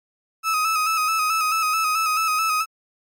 35% pulse tone with vibrato, 1281 Hz, E6, 50 cents flat, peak -17 dBFS, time 0.43-2.66 s, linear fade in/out 50 ms, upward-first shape square, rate 4.6 Hz, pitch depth 37 cents each way, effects MP3 64 kbps

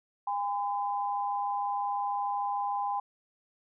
sine tone pair together, 810.4 / 1016 Hz, G#5 / B5, -43 / +49 cents, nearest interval major third, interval 392 cents, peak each -30 / -33 dBFS, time 0.27-3 s, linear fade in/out 5 ms, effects none

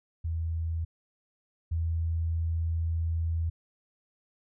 sine tone pair in turn, 82 / 82.39 Hz, E2 / E2, -9 / 0 cents, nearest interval unison, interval 9 cents, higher second, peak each -28 / -26 dBFS, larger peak second, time 0.24-0.85 / 1.71-3.5 s, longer second, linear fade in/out 10 ms, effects none

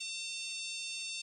harmonic tone with a mistuned harmonic, 902 Hz, A5, 43 cents sharp, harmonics 3 / 4 / 5 / 6 / 7 / 8 / 9 / 10, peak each -42 / -44 / -46 / -48 / -49 / -50 / -51 / -52 dBFS, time 0-1.22 s, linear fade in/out 10 ms, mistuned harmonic 9, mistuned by +39 cents, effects 12-bit

